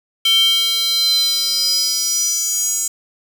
square tone with high-pass filter sweep, 450 Hz, A4, 39 cents sharp, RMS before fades -17 dBFS, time 0.25-2.88 s, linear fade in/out 5 ms, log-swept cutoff 3000 to 7300 Hz, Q 8.1, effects 7-bit

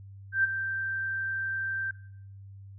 sine tone with ADSR envelope, 1568 Hz, G6, in tune, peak -19 dBFS, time 0.32-1.91 s, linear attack 120 ms, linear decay 18 ms, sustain -10 dB, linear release 3 ms, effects noise-tail reverb RT60 0.6 s tail -18 dB re dry + added 98 Hz sine -44 dBFS peak until 2.78 s

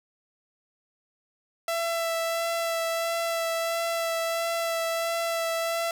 sawtooth tone with vibrato, 666 Hz, E5, 18 cents sharp, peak -22 dBFS, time 1.68-5.91 s, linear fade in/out 2 ms, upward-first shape sine, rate 1.5 Hz, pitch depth 14 cents each way, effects 9-bit

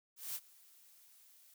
blue noise with ADSR envelope, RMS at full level -40 dBFS, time 0.16-1.54 s, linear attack 190 ms, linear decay 48 ms, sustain -23 dB, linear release 3 ms, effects none

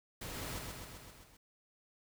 pink noise with echo, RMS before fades -44 dBFS, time 0.21-0.59 s, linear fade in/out 5 ms, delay 130 ms, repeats 6, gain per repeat -3 dB, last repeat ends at 1.37 s, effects none

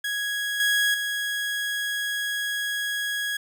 30% pulse tone with level steps, 1660 Hz, G#6, 1 cent flat, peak -23 / -17 / -23 dBFS, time 0.04-3.37 s, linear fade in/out 5 ms, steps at 0.6 / 0.94 s, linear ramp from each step 2 ms, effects none

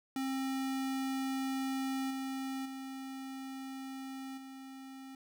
square tone with level steps, 266.5 Hz, C4, 32 cents sharp, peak -34 / -37 / -42 / -47 dBFS, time 0.16-5.15 s, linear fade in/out 2 ms, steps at 2.1 / 2.65 / 4.37 s, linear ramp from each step 10 ms, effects none

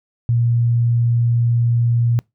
sine tone, 118.3 Hz, A#2, 26 cents sharp, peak -13 dBFS, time 0.29-2.19 s, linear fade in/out 0 ms, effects noise-tail reverb RT60 0.2 s tail -26 dB re dry

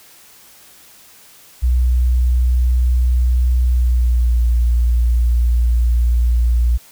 sine tone with pitch glide, 61.74 to 59.26 Hz, B1 to A#1, 0 to +29 cents, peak -11 dBFS, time 1.62-6.78 s, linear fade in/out 20 ms, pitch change -71 cents, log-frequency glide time 3.64-4.41 s, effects white hiss -45 dBFS RMS until 6.91 s

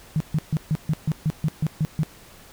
sine tone bursts, 155.56 Hz, D#3, in tune, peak -18 dBFS, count 11, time 0.16-2.033 s, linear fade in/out 0 ms, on 43 ms, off 140 ms, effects pink hiss -48 dBFS RMS until 2.52 s

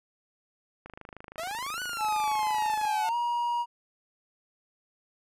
click train, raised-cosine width 0.5 ms, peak -28 dBFS, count 53, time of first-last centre 0.86-2.852 s, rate 26.1 Hz
sawtooth exponential two-way sweep, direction up then down, 620 to 1501 to 718 Hz, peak -29 dBFS, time 1.38-3.09 s, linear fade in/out 0 ms, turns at 1.81 s
triangle tone with pitch glide, 854 to 953.1 Hz, G#5 to A#5, +48 to +38 cents, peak -24 dBFS, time 1.98-3.66 s, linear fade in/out 50 ms, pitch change +190 cents, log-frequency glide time 3.02-3.15 s
effects resampled to 32000 Hz

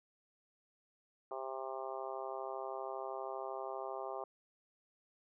harmonic tone, 132.6 Hz, C3, 23 cents sharp, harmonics 3 / 4 / 5 / 6 / 7 / 8 / 9, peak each -46 / -47 / -45 / -46 / -51 / -49 / -51 dBFS, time 1.31-4.24 s, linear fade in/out 2 ms, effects none

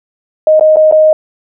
sine tone with dropouts, 622.3 Hz, D#5, in tune, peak -3 dBFS, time 0.47-1.13 s, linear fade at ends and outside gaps 2 ms, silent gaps 0.596-0.609 / 0.76-0.768 / 0.913-0.923 s, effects none

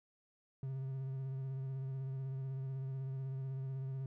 triangle tone with vibrato, 133.4 Hz, C3, 34 cents sharp, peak -36 dBFS, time 0.63-4.06 s, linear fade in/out 2 ms, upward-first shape sine, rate 16 Hz, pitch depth 27 cents each way, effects none

